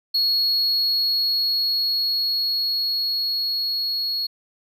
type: tone with level ramp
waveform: triangle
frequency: 4330 Hz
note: C#8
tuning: 41 cents flat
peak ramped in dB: -16 to -21 dBFS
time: 0.14-4.27 s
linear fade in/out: 10 ms
effects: none